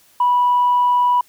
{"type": "tone", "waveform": "sine", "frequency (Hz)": 981, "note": "B5", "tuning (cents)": -12, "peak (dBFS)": -11, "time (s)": [0.2, 1.21], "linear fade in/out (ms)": 5, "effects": ["tanh soft clip ceiling -8 dBFS", "white hiss -53 dBFS RMS until 1.28 s"]}